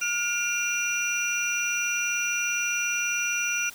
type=tone cluster; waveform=sine; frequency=1423 / 2387 / 2756 / 5860 Hz; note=F6 / D7 / F7 / F#8; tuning=+32 / +28 / -24 / -18 cents; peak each=-30 dBFS; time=0.01-3.7 s; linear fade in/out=10 ms; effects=white hiss -46 dBFS RMS until 3.74 s